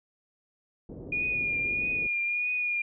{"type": "low-pass noise", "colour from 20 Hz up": "white", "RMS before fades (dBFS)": -42, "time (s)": [0.89, 2.07], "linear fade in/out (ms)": 5, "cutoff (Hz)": 430, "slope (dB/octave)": 24}
{"type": "tone with vibrato", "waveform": "sine", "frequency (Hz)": 2436, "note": "D#7", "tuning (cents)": -37, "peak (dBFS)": -26, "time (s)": [1.12, 2.82], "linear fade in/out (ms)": 5, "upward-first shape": "triangle", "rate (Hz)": 1.6, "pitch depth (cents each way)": 35}
{"effects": []}